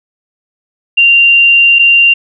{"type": "tone pair in turn", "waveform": "sine", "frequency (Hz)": [2775, 2775], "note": ["F7", "F7"], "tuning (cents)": [-12, -12], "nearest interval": "unison", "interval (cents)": 0, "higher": "neither", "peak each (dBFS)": -3, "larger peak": "neither", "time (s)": [[0.97, 1.79], [1.79, 2.14]], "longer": "first", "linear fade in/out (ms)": 10, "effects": []}